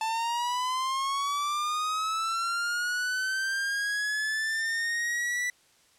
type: linear sweep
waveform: 45% pulse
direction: up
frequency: 880 to 1972 Hz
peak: -27 dBFS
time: 0.01-5.5 s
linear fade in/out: 2 ms
effects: white hiss -62 dBFS RMS until 5.98 s + low-pass 9000 Hz 12 dB/octave